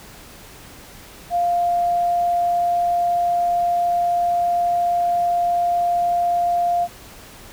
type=tone; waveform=sine; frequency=698.5 Hz; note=F5; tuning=in tune; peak=-16 dBFS; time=1.3-6.88 s; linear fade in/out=50 ms; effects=pink hiss -42 dBFS RMS until 7.52 s